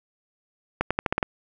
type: accelerating click train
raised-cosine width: 0.5 ms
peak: -7 dBFS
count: 7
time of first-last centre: 0.81-1.228 s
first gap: 96 ms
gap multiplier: 0.87
effects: none